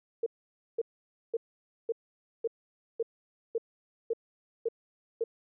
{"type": "tone bursts", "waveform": "sine", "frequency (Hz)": 458, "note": "A#4", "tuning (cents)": -31, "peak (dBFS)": -26, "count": 10, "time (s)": [0.23, 5.24], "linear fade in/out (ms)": 5, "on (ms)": 33, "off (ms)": 520, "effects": []}